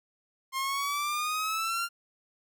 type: exponential sweep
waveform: sawtooth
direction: up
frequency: 1057 to 1396.9 Hz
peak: -25 dBFS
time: 0.52-1.89 s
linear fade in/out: 50 ms
effects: none